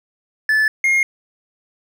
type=tone pair in turn; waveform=triangle; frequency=1740 / 2137 Hz; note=A6 / C7; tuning=-20 / +36 cents; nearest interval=major third; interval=356 cents; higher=second; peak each=-11 dBFS; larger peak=neither; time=0.49-0.68 / 0.84-1.03 s; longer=neither; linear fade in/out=2 ms; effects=none

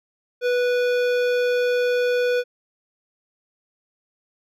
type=tone with hard clipping; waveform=sine; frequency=491.7 Hz; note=B4; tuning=8 cents flat; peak=-20 dBFS; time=0.41-2.44 s; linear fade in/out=50 ms; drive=15 dB; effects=none

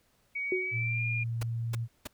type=tone with pitch glide; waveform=sine; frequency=2253 to 2415 Hz; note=C#7 to D7; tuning=+28 to +48 cents; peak=-31 dBFS; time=0.35-1.24 s; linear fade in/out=10 ms; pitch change=+120 cents; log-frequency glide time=0.61-1.04 s
type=tone with exponential decay; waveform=sine; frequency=370 Hz; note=F#4; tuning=in tune; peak=-24 dBFS; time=0.52-0.85 s; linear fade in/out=2 ms; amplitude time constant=70 ms
type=tone; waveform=sine; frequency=115.7 Hz; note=A#2; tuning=13 cents flat; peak=-30 dBFS; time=0.71-1.88 s; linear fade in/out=50 ms
type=noise bursts; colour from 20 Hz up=pink; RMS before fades=-38 dBFS; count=3; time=1.41-2.073 s; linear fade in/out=5 ms; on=21 ms; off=300 ms
effects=pink hiss -69 dBFS RMS until 2.13 s

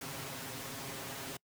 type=noise with comb filter; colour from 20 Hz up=pink; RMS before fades=-42 dBFS; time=0.01-1.37 s; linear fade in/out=5 ms; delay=7.4 ms; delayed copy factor=+0.7; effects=noise-tail reverb RT60 0.1 s tail -26 dB re dry + high-pass 100 Hz 12 dB/octave

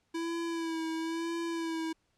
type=tone with vibrato; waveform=square; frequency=329.6 Hz; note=E4; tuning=in tune; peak=-33 dBFS; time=0.14-1.93 s; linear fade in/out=10 ms; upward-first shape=sine; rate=1 Hz; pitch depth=35 cents each way; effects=pink hiss -75 dBFS RMS until 2.17 s + low-pass 8000 Hz 12 dB/octave

